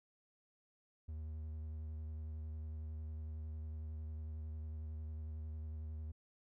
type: tone with vibrato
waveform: triangle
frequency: 77.78 Hz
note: D#2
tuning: in tune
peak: -40 dBFS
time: 1.08-6.12 s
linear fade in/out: 10 ms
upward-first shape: triangle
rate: 11 Hz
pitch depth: 32 cents each way
effects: none